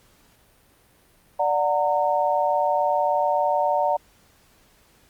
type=chord; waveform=sine; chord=D augmented; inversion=none; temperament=just; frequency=587.3 / 734.2 / 917.7 Hz; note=D5 / F#5 / A#5; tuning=0 / -14 / -27 cents; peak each=-23 dBFS; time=1.39-3.97 s; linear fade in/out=10 ms; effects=pink hiss -58 dBFS RMS until 5.09 s + Opus 48 kbps